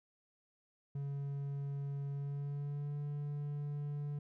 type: tone with pitch glide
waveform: triangle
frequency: 140.5 to 145.54 Hz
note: C#3 to D3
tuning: +24 to -15 cents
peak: -35 dBFS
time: 0.95-4.19 s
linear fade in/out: 5 ms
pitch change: +61 cents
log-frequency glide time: 2.11-2.97 s
effects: none

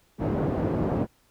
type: band-pass noise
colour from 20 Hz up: pink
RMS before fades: -26 dBFS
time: 0.18-1.07 s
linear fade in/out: 50 ms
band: 110 to 540 Hz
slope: 12 dB/octave
effects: pink hiss -64 dBFS RMS until 1.3 s

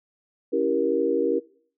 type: chord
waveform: sine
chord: C# diminished seventh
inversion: none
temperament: equal with one note detuned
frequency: 277.2 / 329.6 / 392 / 472.1 Hz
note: C#4 / E4 / G4 / Bb4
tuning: 0 / 0 / 0 / +22 cents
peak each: -28 / -27 / -26 / -23 dBFS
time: 0.52-1.4 s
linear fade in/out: 20 ms
effects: noise-tail reverb RT60 0.5 s tail -21 dB re dry

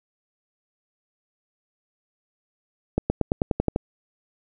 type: accelerating click train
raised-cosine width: 2 ms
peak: -7 dBFS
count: 9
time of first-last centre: 2.98-3.761 s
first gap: 120 ms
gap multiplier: 0.94
effects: none

